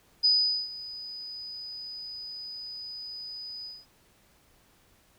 sine tone with ADSR envelope, 4978 Hz, D#8, in tune, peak -18 dBFS, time 0.23-3.86 s, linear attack 19 ms, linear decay 430 ms, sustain -19 dB, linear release 210 ms, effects pink hiss -63 dBFS RMS until 5.18 s

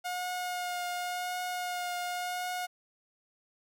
sawtooth tone with vibrato, 718 Hz, F5, 48 cents sharp, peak -29 dBFS, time 0.04-2.67 s, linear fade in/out 20 ms, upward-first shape triangle, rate 0.91 Hz, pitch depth 17 cents each way, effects none

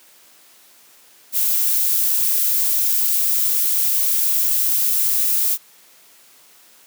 violet noise, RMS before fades -18 dBFS, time 1.32-5.58 s, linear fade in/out 50 ms, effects white hiss -50 dBFS RMS until 6.86 s + high-pass 200 Hz 12 dB/octave

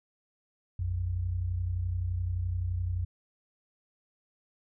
sine tone pair together, 58.34 / 90 Hz, A#1 / F#2, +2 / -47 cents, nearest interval minor sixth, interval 751 cents, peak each -35 / -29 dBFS, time 0.79-3.05 s, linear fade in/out 5 ms, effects none

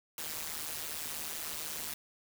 white noise with amplitude modulation, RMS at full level -36 dBFS, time 0.18-1.94 s, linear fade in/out 2 ms, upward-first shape sine, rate 154 Hz, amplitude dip 80%, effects none

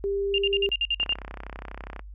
sine tone, 397.6 Hz, G4, 25 cents sharp, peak -24 dBFS, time 0.04-0.69 s, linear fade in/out 0 ms
sine tone bursts, 2800 Hz, F7, 4 cents sharp, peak -21 dBFS, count 9, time 0.34-1.134 s, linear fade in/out 2 ms, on 42 ms, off 52 ms
click train, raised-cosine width 0.5 ms, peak -22 dBFS, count 33, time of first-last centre 1-1.994 s, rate 32.2 Hz
effects noise-tail reverb RT60 0.1 s tail -25 dB re dry + added 50 Hz sine -39 dBFS peak until 2.14 s

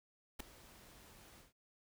pink noise with ADSR envelope, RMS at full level -41 dBFS, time 0.39-1.53 s, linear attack 13 ms, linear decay 3 ms, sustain -19 dB, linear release 150 ms, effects none

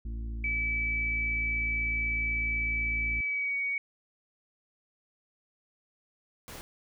harmonic tone, 56.1 Hz, A1, 34 cents sharp, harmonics 1 / 2 / 4 / 5 / 6, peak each -33 / -47 / -47 / -55 / -55 dBFS, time 0.05-3.21 s, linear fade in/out 5 ms
sine tone with pitch glide, 2300 to 2246 Hz, D7 to C#7, -37 to +22 cents, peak -28 dBFS, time 0.44-3.78 s, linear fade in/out 2 ms, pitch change -41 cents, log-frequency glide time 3.19-3.58 s
pink noise, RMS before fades -44 dBFS, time 6.48-6.61 s, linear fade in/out 0 ms
effects none

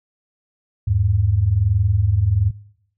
sine tone pair together, 81.75 / 103 Hz, E2 / G#2, -14 / -14 cents, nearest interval major third, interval 400 cents, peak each -20 / -16 dBFS, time 0.87-2.51 s, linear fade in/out 10 ms, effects noise-tail reverb RT60 0.7 s tail -21 dB re dry

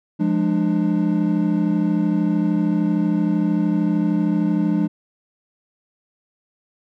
triangle chord, D diminished, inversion first, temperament equal with one note detuned, 174.61 / 207.7 / 298.3 Hz, F3 / Ab3 / D4, 0 / 0 / +27 cents, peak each -19 dBFS, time 0.19-4.88 s, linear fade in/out 20 ms, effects none

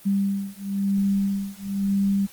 sine beating tone pair, 197.3 / 198.29 Hz, G3 / G3, +11 / +20 cents, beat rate 0.99 Hz, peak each -24 dBFS, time 0.05-2.27 s, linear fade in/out 20 ms, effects white hiss -48 dBFS RMS until 2.32 s + Opus 24 kbps

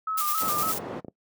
sine tone with vibrato, 1244.5 Hz, D#6, in tune, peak -26 dBFS, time 0.07-0.72 s, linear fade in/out 5 ms, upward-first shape square, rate 3.6 Hz, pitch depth 61 cents each way
blue noise with tremolo, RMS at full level -28 dBFS, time 0.17-0.79 s, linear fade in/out 10 ms, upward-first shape square, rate 9.7 Hz, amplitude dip 40%
white low-pass noise, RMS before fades -35 dBFS, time 0.4-1.01 s, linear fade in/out 20 ms, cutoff 640 Hz, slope 12 dB/octave
clicks, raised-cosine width 2 ms, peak -24 dBFS, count 7, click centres 0.621 / 0.747 / 0.801 / 0.93 / 0.966 / 1.047 / 1.083 s
effects noise-tail reverb RT60 0.1 s tail -20 dB re dry + high-pass 150 Hz 12 dB/octave

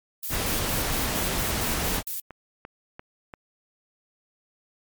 violet noise bursts, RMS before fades -31 dBFS, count 9, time 0.23-2.2 s, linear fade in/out 2 ms, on 130 ms, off 100 ms
pink noise, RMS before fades -27 dBFS, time 0.29-2.03 s, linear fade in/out 50 ms
click train, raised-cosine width 0.5 ms, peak -24 dBFS, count 6, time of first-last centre 1.62-3.338 s, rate 2.91 Hz
effects MP3 96 kbps

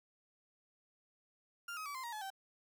35% pulse tone with pitch steps, 1396.9 / 1266.2 / 1147.8 / 1040.5 / 943.2 / 854.9 / 775 Hz, F6 / D#6 / D6 / C6 / A#5 / G#5 / G5, 0 / +30 / -40 / -10 / +20 / +50 / -20 cents, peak -40 dBFS, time 1.68-2.303 s, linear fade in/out 5 ms, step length 89 ms, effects none

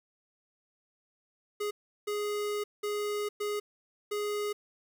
square tone bursts at uneven times, 415.3 Hz, G#4, in tune, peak -31 dBFS, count 5, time 1.6-1.71 / 2.07-2.64 / 2.83-3.29 / 3.4-3.6 / 4.11-4.53 s, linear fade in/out 10 ms, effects 10-bit

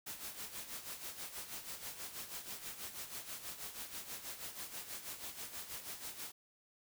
white noise with tremolo, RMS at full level -44 dBFS, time 0.06-6.32 s, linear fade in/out 10 ms, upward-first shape sine, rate 6.2 Hz, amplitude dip 65%, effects none

